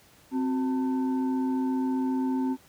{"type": "tone with frequency modulation", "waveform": "sine", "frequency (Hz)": 261.6, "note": "C4", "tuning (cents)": 0, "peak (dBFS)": -24, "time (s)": [0.31, 2.57], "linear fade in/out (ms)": 50, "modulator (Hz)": 631, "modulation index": 0.48, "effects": ["pink hiss -57 dBFS RMS until 2.68 s", "high-pass 60 Hz 12 dB/octave"]}